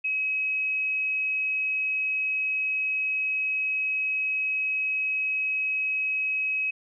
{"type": "tone", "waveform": "sine", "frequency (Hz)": 2550, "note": "D#7", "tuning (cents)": 42, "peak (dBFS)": -24, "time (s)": [0.04, 6.71], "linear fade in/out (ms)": 10, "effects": []}